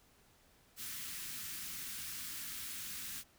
white band-stop noise, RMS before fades -44 dBFS, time 0.76-3.24 s, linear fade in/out 50 ms, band 290 to 1300 Hz, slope 24 dB/octave, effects pink hiss -67 dBFS RMS until 3.38 s

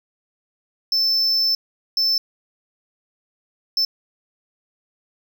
triangle tone bursts at uneven times, 5290 Hz, E8, 5 cents sharp, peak -15 dBFS, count 3, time 0.92-1.55 / 1.97-2.18 / 3.77-3.85 s, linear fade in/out 2 ms, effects none

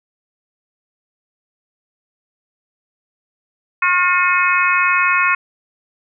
harmonic tone with a mistuned harmonic, 362 Hz, F#4, 38 cents flat, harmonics 3 / 4 / 5 / 6 / 7, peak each -17 / -18 / -21 / -21 / -18 dBFS, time 3.82-5.35 s, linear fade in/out 5 ms, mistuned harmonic 4, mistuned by -34 cents, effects none

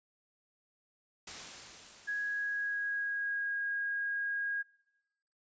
white noise with exponential decay, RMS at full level -42 dBFS, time 1.27-3.76 s, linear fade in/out 5 ms, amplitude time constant 540 ms
sine tone with pitch glide, 1661.2 to 1635.5 Hz, G#6 to G#6, 0 to -27 cents, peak -32 dBFS, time 2.07-4.63 s, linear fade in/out 20 ms, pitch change -27 cents, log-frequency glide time 2.19-3.57 s
effects noise-tail reverb RT60 1.0 s tail -22 dB re dry + resampled to 16000 Hz

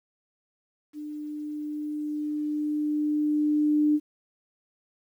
sine tone with level ramp, 299.6 Hz, D4, 35 cents sharp, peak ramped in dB -34 to -18 dBFS, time 0.93-4 s, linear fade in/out 50 ms, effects 10-bit

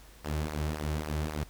sawtooth tone with flanger, 76.2 Hz, D#2, 36 cents flat, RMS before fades -33 dBFS, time 0.24-1.44 s, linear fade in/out 10 ms, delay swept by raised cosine 0.27 to 4.27 ms, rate 3.7 Hz, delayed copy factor -0.65, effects added 50 Hz sine -53 dBFS peak until 1.49 s + pink hiss -56 dBFS RMS until 1.49 s

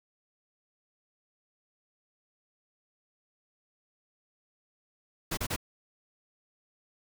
pink noise bursts, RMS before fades -32 dBFS, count 3, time 5.31-5.563 s, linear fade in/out 10 ms, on 63 ms, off 32 ms, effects none

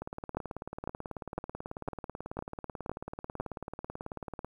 two click trains, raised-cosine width 1 ms, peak -18 / -24 dBFS, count 7 / 82, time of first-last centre 0.37-3.4 / 0.02-4.446 s, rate 1.98 / 18.3 Hz, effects 10-bit

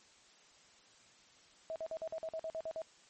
sine tone bursts, 644 Hz, E5, 41 cents flat, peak -37 dBFS, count 11, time 1.7-2.818 s, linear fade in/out 0 ms, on 58 ms, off 48 ms, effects white hiss -63 dBFS RMS until 3.09 s + MP3 32 kbps

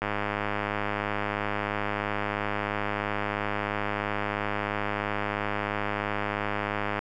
click train, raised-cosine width 0.5 ms, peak -13 dBFS, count 719, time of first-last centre 0.02-6.991 s, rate 103 Hz, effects none

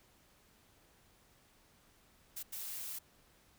blue noise bursts at uneven times, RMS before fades -43 dBFS, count 2, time 2.36-2.43 / 2.52-2.99 s, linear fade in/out 10 ms, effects pink hiss -67 dBFS RMS until 3.58 s

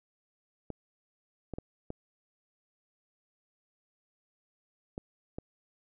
clicks, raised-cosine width 2 ms, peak -24 dBFS, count 6, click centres 0.703 / 1.537 / 1.585 / 1.904 / 4.979 / 5.385 s, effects none

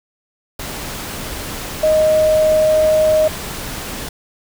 sine tone in noise, 622.3 Hz, D#5, in tune, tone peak -10 dBFS, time 1.83-3.28 s, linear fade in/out 5 ms, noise pink, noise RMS -27 dBFS, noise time 0.59-4.09 s, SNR +14 dB, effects none

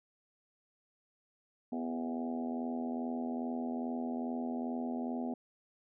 harmonic tone with a mistuned harmonic, 82.41 Hz, E2, in tune, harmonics 3 / 4 / 5 / 6 / 7 / 8 / 9 / 10, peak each -35 / -48 / -46 / -51 / -51 / -46 / -46 / -52 dBFS, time 1.72-5.34 s, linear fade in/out 5 ms, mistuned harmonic 4, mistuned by +34 cents, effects none

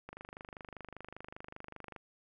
click train, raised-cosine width 0.5 ms, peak -30 dBFS, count 48, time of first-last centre 0.09-1.963 s, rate 25.1 Hz, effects none

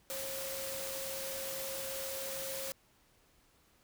sine tone in noise, 538 Hz, C5, 48 cents sharp, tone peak -42 dBFS, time 0.1-2.72 s, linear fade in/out 0 ms, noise white, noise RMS -41 dBFS, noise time 0.1-2.72 s, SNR -4 dB, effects pink hiss -68 dBFS RMS until 3.83 s

